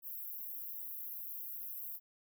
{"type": "high-pass noise", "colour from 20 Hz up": "pink", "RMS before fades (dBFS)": -44, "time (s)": [0.02, 2], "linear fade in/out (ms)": 50, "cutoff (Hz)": 12000, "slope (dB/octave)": 96, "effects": []}